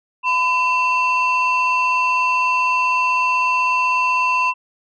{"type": "tone pair together", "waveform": "sine", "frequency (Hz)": [1008.4, 2692], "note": ["B5", "E7"], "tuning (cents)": [36, 36], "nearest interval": "octave + perfect fourth", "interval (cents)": 1700, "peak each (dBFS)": [-15, -17], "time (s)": [0.23, 4.54], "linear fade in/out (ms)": 50, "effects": ["tanh soft clip ceiling -11 dBFS"]}